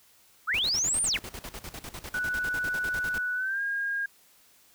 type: linear two-way sweep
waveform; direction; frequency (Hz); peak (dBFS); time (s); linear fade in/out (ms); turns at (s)
sine; up then down; 1157 to 9397 to 1157; -24; 0.47-1.18; 20; 1.03
type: noise with tremolo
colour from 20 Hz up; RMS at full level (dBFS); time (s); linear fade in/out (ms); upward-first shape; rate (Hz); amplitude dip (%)
pink; -39; 0.54-3.18; 0; square; 10; 80
type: tone with pitch glide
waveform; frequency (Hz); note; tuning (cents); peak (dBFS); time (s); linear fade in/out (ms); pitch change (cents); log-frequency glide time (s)
sine; 1480 to 1623.3; F#6 to G#6; 0 to -40; -27; 2.14-4.06; 5; +160; 3.35-3.61
effects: white hiss -60 dBFS RMS until 4.74 s